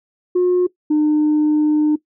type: tone pair in turn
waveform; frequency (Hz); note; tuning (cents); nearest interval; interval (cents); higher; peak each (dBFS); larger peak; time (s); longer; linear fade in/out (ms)
sine; 360 / 302.7; F#4 / D#4; -47 / -48; minor third; 301; first; -10; neither; 0.35-0.67 / 0.9-1.96; second; 10
effects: noise-tail reverb RT60 0.1 s tail -18 dB re dry + tanh soft clip ceiling -10 dBFS